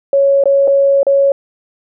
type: tone with dropouts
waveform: sine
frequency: 554.4 Hz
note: C#5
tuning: in tune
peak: -7 dBFS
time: 0.13-1.32 s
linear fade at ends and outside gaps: 2 ms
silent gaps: 0.438-0.456 / 0.675-0.679 / 1.031-1.067 s
effects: none